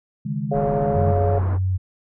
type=chord; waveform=sine; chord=C# suspended second; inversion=none; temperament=equal with one note detuned; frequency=138.59 / 154.22 / 207.7 Hz; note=C#3 / D#3 / G#3; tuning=0 / -15 / 0 cents; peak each=-27 dBFS; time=0.25-1.13 s; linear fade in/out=10 ms
type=harmonic tone; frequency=140.1 Hz; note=C#3; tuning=19 cents sharp; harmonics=3 / 4 / 5; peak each=-24 / -24 / -24 dBFS; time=0.51-1.39 s; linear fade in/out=10 ms
type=low-pass noise; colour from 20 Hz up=pink; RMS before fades=-30 dBFS; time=0.52-1.59 s; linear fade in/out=50 ms; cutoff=1300 Hz; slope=24 dB/octave
type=tone with vibrato; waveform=sine; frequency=92.9 Hz; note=F#2; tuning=7 cents sharp; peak=-18 dBFS; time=0.95-1.78 s; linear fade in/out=20 ms; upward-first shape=square; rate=3.2 Hz; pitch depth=14 cents each way
effects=none